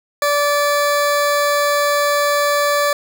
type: tone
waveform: 20% pulse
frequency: 580 Hz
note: D5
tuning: 22 cents flat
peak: -9 dBFS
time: 0.22-2.93 s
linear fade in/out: 2 ms
effects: none